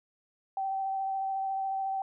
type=tone with vibrato; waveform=sine; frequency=774 Hz; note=G5; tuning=22 cents flat; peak=-29 dBFS; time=0.57-2.02 s; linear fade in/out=2 ms; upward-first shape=sine; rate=14 Hz; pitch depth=13 cents each way; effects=none